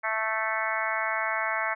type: harmonic tone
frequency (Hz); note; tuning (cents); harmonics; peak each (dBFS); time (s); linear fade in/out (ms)
220; A3; 0; 3 / 4 / 5 / 6 / 7 / 8 / 9 / 10; -34 / -34 / -34 / -34 / -34 / -34 / -34 / -34; 0.03-1.75; 20
effects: none